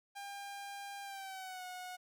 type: tone with pitch glide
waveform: sawtooth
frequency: 801 to 730.3 Hz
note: G5 to F#5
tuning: +37 to -23 cents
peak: -40 dBFS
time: 0.15-1.97 s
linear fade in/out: 20 ms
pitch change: -160 cents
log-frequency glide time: 1.02-1.65 s
effects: none